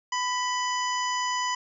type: harmonic tone with a mistuned harmonic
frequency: 999 Hz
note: B5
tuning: 20 cents sharp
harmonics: 1 / 2 / 3 / 5 / 6 / 7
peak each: -27 / -33 / -35 / -37 / -39 / -39 dBFS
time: 0.12-1.55 s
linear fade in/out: 5 ms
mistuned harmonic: 2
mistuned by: -31 cents
effects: none